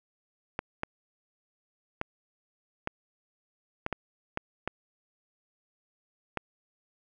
clicks, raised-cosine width 0.5 ms, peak -15 dBFS, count 9, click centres 0.591 / 0.834 / 2.014 / 2.874 / 3.864 / 3.927 / 4.374 / 4.676 / 6.373 s, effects none

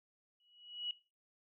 sine tone with exponential growth, 2922 Hz, F#7, 22 cents flat, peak -34 dBFS, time 0.4-0.91 s, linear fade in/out 2 ms, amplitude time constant 110 ms, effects noise-tail reverb RT60 0.3 s tail -18 dB re dry

